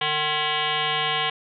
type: tone with frequency modulation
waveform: sine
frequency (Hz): 1975.5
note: B6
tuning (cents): 0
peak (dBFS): -21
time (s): 0.01-1.3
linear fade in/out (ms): 5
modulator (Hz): 304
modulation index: 4.7
effects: none